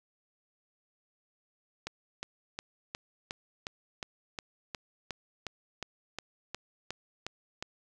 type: click train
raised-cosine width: 0.2 ms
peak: -19 dBFS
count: 17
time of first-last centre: 1.87-7.625 s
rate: 2.78 Hz
effects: none